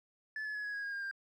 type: tone with pitch steps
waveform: sine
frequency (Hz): 1733 / 1712.1 / 1691.5 / 1671.1 / 1650.9 / 1631 / 1611.4 / 1591.9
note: A6 / A6 / G#6 / G#6 / G#6 / G#6 / G6 / G6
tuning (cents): -27 / -48 / +31 / +10 / -11 / -32 / +47 / +26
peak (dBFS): -34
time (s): 0.36-1.112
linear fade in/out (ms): 2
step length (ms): 94
effects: tanh soft clip ceiling -36 dBFS + 12-bit